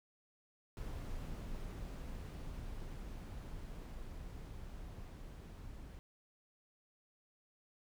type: noise with level ramp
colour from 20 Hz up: brown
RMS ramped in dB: -43 to -50 dBFS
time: 0.77-5.99 s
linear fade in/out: 0 ms
effects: none